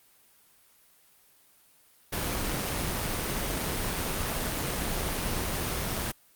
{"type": "noise with amplitude modulation", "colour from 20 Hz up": "pink", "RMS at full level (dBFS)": -29, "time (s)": [2.12, 6.12], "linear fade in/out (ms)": 10, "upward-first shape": "sine", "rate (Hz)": 187, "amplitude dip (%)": 35, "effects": ["white hiss -61 dBFS RMS until 6.35 s", "Opus 32 kbps"]}